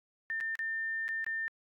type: tone with dropouts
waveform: sine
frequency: 1800 Hz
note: A6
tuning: 39 cents sharp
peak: -32 dBFS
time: 0.3-1.48 s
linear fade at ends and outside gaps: 0 ms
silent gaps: 0.403-0.409 / 0.554-0.591 / 1.081-1.089 / 1.244-1.265 s
effects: AAC 64 kbps